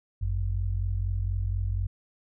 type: tone pair together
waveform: sine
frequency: 49.79 / 94 Hz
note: G1 / F#2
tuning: +28 / +28 cents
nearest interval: major seventh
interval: 1100 cents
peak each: -28 / -28 dBFS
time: 0.21-1.87 s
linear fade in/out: 10 ms
effects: none